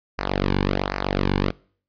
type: tone with flanger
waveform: sawtooth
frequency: 47.96 Hz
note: G1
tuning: 37 cents flat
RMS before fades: -23 dBFS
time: 0.18-1.51 s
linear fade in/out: 10 ms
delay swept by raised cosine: 0.28 to 1.58 ms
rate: 1.3 Hz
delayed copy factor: -0.85
effects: noise-tail reverb RT60 0.5 s tail -24 dB re dry + resampled to 11025 Hz